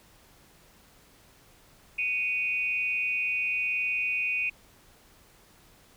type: tone with amplitude modulation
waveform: sine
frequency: 2489 Hz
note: D#7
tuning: in tune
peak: -22 dBFS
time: 1.98-4.5 s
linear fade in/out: 10 ms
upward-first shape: sine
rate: 241 Hz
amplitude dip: 80%
effects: pink hiss -58 dBFS RMS until 5.96 s